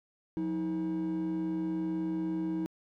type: tone pair together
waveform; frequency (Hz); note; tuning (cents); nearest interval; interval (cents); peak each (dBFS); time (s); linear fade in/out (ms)
triangle; 179.37 / 319.6; F3 / D#4; +47 / +47; minor seventh; 1000; -33 / -28; 0.37-2.66; 0
effects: tanh soft clip ceiling -25 dBFS